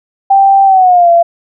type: tone with pitch glide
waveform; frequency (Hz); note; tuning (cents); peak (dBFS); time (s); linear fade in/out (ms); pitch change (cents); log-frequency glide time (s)
sine; 784 to 682.5; G5 to F5; 0 to -40; -3; 0.3-1.23; 10; -240; 0.65-1.1
effects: none